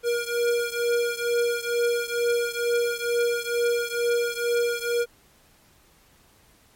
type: beating tone pair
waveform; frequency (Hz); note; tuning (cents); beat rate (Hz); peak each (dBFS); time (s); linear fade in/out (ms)
square; 474.3 / 476.5; A#4 / A#4; +30 / +38; 2.2; -25 / -27; 0.03-5.06; 50
effects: pink hiss -58 dBFS RMS until 6.75 s + MP3 64 kbps